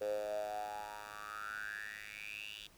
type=tone with high-pass filter sweep; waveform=10% pulse; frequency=104.7 Hz; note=G#2; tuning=15 cents sharp; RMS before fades=-43 dBFS; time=0.01-2.67 s; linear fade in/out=5 ms; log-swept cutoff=490 to 3200 Hz; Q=10; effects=pink hiss -64 dBFS RMS until 2.77 s